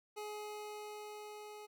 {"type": "tone with level ramp", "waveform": "25% pulse", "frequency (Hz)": 420.8, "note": "G#4", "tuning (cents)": 23, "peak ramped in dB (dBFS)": [-38, -45], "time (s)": [0.16, 1.67], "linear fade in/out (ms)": 20, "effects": []}